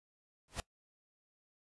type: noise with exponential growth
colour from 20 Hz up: pink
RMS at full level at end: -35 dBFS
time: 0.48-0.6 s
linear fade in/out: 1 ms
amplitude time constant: 25 ms
effects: noise-tail reverb RT60 0.1 s tail -21 dB re dry + resampled to 24000 Hz